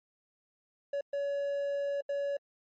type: tone bursts at uneven times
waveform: triangle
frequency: 565 Hz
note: C#5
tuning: 33 cents sharp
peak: -28 dBFS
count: 3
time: 0.93-1.01 / 1.13-2.01 / 2.09-2.37 s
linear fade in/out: 5 ms
effects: MP3 32 kbps